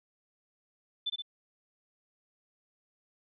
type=tone with echo; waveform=sine; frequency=3520 Hz; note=A7; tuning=in tune; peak=-29 dBFS; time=1.06-1.1 s; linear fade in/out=10 ms; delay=61 ms; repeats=2; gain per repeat=-3 dB; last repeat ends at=1.222 s; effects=none